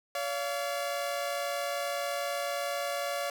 sawtooth tone pair together, 569 / 691.2 Hz, C#5 / F5, +45 / -18 cents, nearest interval minor third, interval 337 cents, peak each -29 / -31 dBFS, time 0.15-3.3 s, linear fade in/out 2 ms, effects none

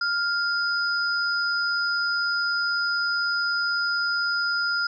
sine tone pair together, 1400 / 4989 Hz, F6 / D#8, +4 / +4 cents, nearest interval octave + minor seventh, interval 2200 cents, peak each -23 / -28 dBFS, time 0.01-4.87 s, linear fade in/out 5 ms, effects none

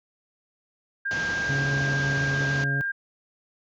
sine tone, 1602 Hz, G6, 37 cents sharp, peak -25 dBFS, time 1.05-2.92 s, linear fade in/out 10 ms
pink low-pass noise, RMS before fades -33 dBFS, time 1.11-2.64 s, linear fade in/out 0 ms, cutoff 6700 Hz, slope 96 dB/octave
harmonic tone, 138.59 Hz, C#3, in tune, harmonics 1 / 2 / 3 / 4 / 5, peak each -25 / -37 / -40 / -43 / -44 dBFS, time 1.49-2.81 s, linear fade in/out 0 ms
effects high-pass 80 Hz 12 dB/octave

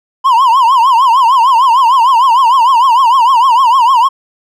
triangle tone with vibrato, 993 Hz, B5, 9 cents sharp, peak -3 dBFS, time 0.24-4.09 s, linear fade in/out 20 ms, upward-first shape triangle, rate 6.6 Hz, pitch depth 200 cents each way, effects none

